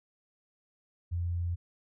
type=tone; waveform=sine; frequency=86.6 Hz; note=F2; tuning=14 cents flat; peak=-29 dBFS; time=1.11-1.56 s; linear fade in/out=20 ms; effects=none

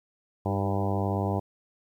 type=harmonic tone with a mistuned harmonic; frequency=98.7 Hz; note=G2; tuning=12 cents sharp; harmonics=1 / 2 / 3 / 4 / 5 / 6 / 7 / 8 / 9 / 10; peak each=-28 / -32 / -35 / -35 / -37 / -37 / -36 / -36 / -39 / -40 dBFS; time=0.45-1.4 s; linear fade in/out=10 ms; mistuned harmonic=3; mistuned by=+38 cents; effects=10-bit

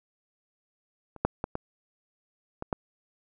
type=clicks; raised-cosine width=1 ms; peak=-30 / -8 / -15 / -17 / -20 / -13 dBFS; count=6; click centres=1.163 / 1.25 / 1.441 / 1.554 / 2.624 / 2.728 s; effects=none

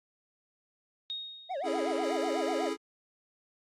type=tone with exponential decay; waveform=sine; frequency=3729 Hz; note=A#7; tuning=in tune; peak=-32 dBFS; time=1.1-1.93 s; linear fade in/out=0 ms; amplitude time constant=180 ms
type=tone with vibrato; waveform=triangle; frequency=640 Hz; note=D#5; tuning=49 cents sharp; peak=-30 dBFS; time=1.49-2.7 s; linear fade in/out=20 ms; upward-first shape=sine; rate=8.1 Hz; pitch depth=300 cents each way
type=chord; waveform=square; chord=A major seventh; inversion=first; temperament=equal with one note detuned; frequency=273.2 / 329.6 / 415.3 / 440 Hz; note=C#4 / E4 / G#4 / A4; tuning=-25 / 0 / 0 / 0 cents; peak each=-39 / -36 / -35 / -41 dBFS; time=1.63-2.77 s; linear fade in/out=50 ms
effects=low-pass 8000 Hz 12 dB/octave + Opus 32 kbps

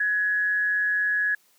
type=tone with amplitude modulation; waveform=sine; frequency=1682 Hz; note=G#6; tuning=22 cents sharp; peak=-19 dBFS; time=0-1.35 s; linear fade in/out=5 ms; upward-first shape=sine; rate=184 Hz; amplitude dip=40%; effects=white hiss -62 dBFS RMS until 1.58 s + high-pass 150 Hz 12 dB/octave

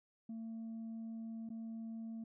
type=tone with dropouts; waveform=sine; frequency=225.5 Hz; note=A3; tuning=43 cents sharp; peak=-40 dBFS; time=0.29-2.24 s; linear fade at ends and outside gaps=5 ms; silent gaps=1.491-1.501 s; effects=tanh soft clip ceiling -41 dBFS

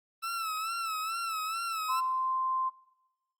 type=tone with vibrato; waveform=40% pulse; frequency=1318.5 Hz; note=E6; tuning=in tune; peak=-31 dBFS; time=0.22-2.01 s; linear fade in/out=20 ms; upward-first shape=sine; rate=2.3 Hz; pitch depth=69 cents each way
type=tone with pitch glide; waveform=sine; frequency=1034 to 1043 Hz; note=C6 to C6; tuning=-21 to -6 cents; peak=-28 dBFS; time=1.88-2.7 s; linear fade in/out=20 ms; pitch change=+15 cents; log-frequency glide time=1.99-2.29 s
effects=noise-tail reverb RT60 1.0 s tail -19 dB re dry + Opus 32 kbps

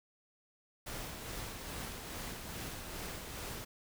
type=noise with tremolo; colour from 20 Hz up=pink; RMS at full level=-42 dBFS; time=0.86-3.65 s; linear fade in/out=10 ms; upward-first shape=sine; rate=2.4 Hz; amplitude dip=35%; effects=none

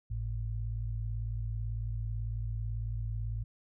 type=tone pair together; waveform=sine; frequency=51.91 / 110 Hz; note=G#1 / A2; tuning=0 / 0 cents; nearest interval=octave + minor second; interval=1300 cents; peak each=-35 / -35 dBFS; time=0.1-3.44 s; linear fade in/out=10 ms; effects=none

